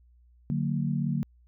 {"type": "chord", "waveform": "sine", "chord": "D augmented", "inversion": "none", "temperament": "just", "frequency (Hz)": [146.83, 183.54, 229.4], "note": ["D3", "F#3", "A#3"], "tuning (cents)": [0, -14, -28], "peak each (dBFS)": [-28, -31, -31], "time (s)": [0.5, 1.23], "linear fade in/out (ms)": 0, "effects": ["added 60 Hz sine -56 dBFS peak until 1.47 s"]}